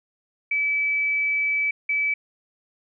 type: tone pair in turn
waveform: sine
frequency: 2300 / 2300 Hz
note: D7 / D7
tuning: -37 / -37 cents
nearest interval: unison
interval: 0 cents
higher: neither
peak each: -20 dBFS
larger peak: neither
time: 0.51-1.71 / 1.89-2.14 s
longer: first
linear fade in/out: 5 ms
effects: none